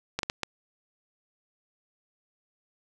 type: clicks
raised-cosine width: 0.2 ms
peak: -11 dBFS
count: 4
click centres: 0.19 / 0.232 / 0.299 / 0.433 s
effects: none